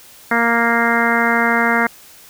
harmonic tone, 233.1 Hz, A#3, in tune, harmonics 1 / 2 / 3 / 4 / 5 / 6 / 7 / 8 / 9, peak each -20 / -23 / -22 / -22 / -24 / -20 / -21 / -22 / -22 dBFS, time 0.31-1.87 s, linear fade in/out 5 ms, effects white hiss -43 dBFS RMS until 2.29 s

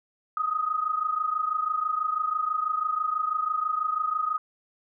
sine tone pair together, 1244.5 / 1270.6 Hz, D#6 / D#6, 0 / +36 cents, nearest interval unison, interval 36 cents, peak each -26 / -29 dBFS, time 0.37-4.38 s, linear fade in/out 2 ms, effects none

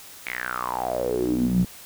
sawtooth tone with band-pass filter sweep, 61.74 Hz, B1, in tune, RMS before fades -25 dBFS, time 0.26-1.65 s, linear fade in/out 5 ms, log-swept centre 2300 to 160 Hz, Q 8.7, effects white hiss -44 dBFS RMS until 1.85 s

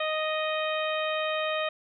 harmonic tone, 622.3 Hz, D#5, in tune, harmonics 1 / 2 / 3 / 4 / 5 / 6, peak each -29 / -33 / -36 / -35 / -38 / -39 dBFS, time 0-1.69 s, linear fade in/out 5 ms, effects none

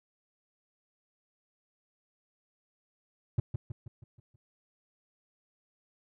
triangle tone with echo, 116.1 Hz, A#2, 7 cents flat, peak -20 dBFS, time 3.38-3.4 s, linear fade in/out 5 ms, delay 160 ms, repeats 6, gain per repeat -6 dB, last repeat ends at 4.36 s, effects none

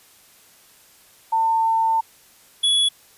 sine / square tone pair in turn, 899 / 3387 Hz, A5 / G#7, +37 / +33 cents, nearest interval octave + major seventh, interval 2296 cents, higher second, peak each -16 dBFS, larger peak neither, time 1.32-2.01 / 2.63-2.89 s, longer first, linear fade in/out 10 ms, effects white hiss -52 dBFS RMS until 3.17 s + resampled to 32000 Hz

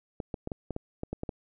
clicks, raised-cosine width 2 ms, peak -20 dBFS, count 10, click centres 0.202 / 0.342 / 0.474 / 0.518 / 0.707 / 0.764 / 1.034 / 1.13 / 1.234 / 1.292 s, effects none

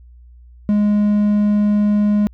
triangle tone, 207.7 Hz, G#3, in tune, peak -10 dBFS, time 0.69-2.27 s, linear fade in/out 0 ms, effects added 60 Hz sine -40 dBFS peak until 2.33 s

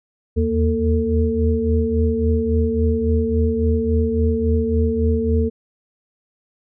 sine tone cluster, 78.5 / 82.1 / 231.6 / 446.9 Hz, D#2 / E2 / A#3 / A4, +16 / -6 / -11 / +27 cents, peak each -21 dBFS, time 0.36-5.5 s, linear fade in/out 20 ms, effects none

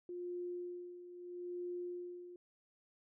sine tone with tremolo, 354.1 Hz, F4, 24 cents sharp, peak -39 dBFS, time 0.09-2.36 s, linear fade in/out 2 ms, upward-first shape sine, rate 0.77 Hz, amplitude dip 70%, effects none

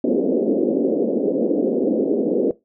pink band-pass noise, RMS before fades -19 dBFS, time 0.04-2.51 s, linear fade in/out 2 ms, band 220 to 540 Hz, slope 48 dB/octave, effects noise-tail reverb RT60 0.2 s tail -19 dB re dry

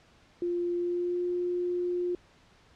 sine tone with pitch glide, 349.2 to 354.7 Hz, F4 to F4, 0 to +27 cents, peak -27 dBFS, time 0.42-2.15 s, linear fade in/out 2 ms, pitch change +27 cents, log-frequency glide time 0.76-1.23 s, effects pink hiss -60 dBFS RMS until 2.75 s + low-pass 5000 Hz 12 dB/octave

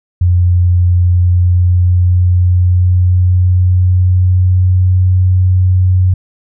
sine tone with pitch glide, 88.8 to 92.04 Hz, F2 to F#2, +29 to -9 cents, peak -6 dBFS, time 0.21-6.14 s, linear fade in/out 5 ms, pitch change +62 cents, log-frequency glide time 1.02-5.08 s, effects none

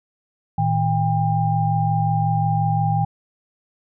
sine tone cluster, 113.1 / 158.7 / 800 Hz, A2 / D#3 / G5, +48 / +35 / +35 cents, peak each -21 dBFS, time 0.58-3.05 s, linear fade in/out 5 ms, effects none

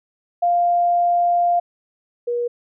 sine tone pair in turn, 698.5 / 479.6 Hz, F5 / A#4, 0 / +49 cents, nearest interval perfect fifth, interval 651 cents, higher first, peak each -14 / -19 dBFS, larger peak first, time 0.42-1.6 / 2.27-2.48 s, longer first, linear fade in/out 10 ms, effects none

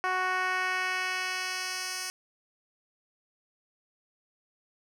10% pulse tone with band-pass filter sweep, 370 Hz, F#4, in tune, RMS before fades -31 dBFS, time 0.04-2.1 s, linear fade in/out 0 ms, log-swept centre 1100 to 6700 Hz, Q 0.95, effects none

